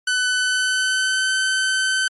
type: tone with pitch glide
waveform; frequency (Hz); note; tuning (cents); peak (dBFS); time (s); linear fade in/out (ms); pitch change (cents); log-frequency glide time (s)
sawtooth; 1502 to 1531.8; F#6 to G6; +26 to -40; -14; 0.07-2.08; 5; +34; 0.34-1.31
effects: MP3 48 kbps